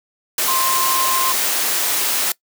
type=tone in noise; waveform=sine; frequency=1051 Hz; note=C6; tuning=7 cents sharp; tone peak=-19 dBFS; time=0.48-1.32 s; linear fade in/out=2 ms; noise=white; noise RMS=-19 dBFS; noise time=0.38-2.32 s; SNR=-3 dB; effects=noise-tail reverb RT60 0.1 s tail -22 dB re dry + high-pass 300 Hz 12 dB/octave